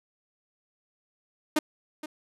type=tone with echo; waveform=sawtooth; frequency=306.3 Hz; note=D#4; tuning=27 cents flat; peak=-17 dBFS; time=1.56-1.59 s; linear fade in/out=5 ms; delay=470 ms; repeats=1; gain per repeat=-14 dB; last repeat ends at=2.06 s; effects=resampled to 32000 Hz

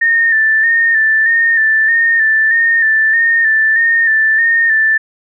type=tone with vibrato; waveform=sine; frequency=1800 Hz; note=A6; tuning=39 cents sharp; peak=-8 dBFS; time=0.01-4.98 s; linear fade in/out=10 ms; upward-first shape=square; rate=1.6 Hz; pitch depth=34 cents each way; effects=none

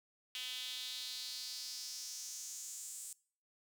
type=tone with high-pass filter sweep; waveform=sawtooth; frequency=253 Hz; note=B3; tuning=42 cents sharp; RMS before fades=-45 dBFS; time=0.35-3.13 s; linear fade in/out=0 ms; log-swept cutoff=3100 to 8100 Hz; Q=3.8; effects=noise-tail reverb RT60 0.5 s tail -23 dB re dry

